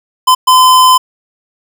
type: tone bursts at uneven times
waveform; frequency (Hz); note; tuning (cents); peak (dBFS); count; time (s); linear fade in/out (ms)
square; 1022; C6; -41; -4; 2; 0.27-0.35 / 0.47-0.98; 10
effects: none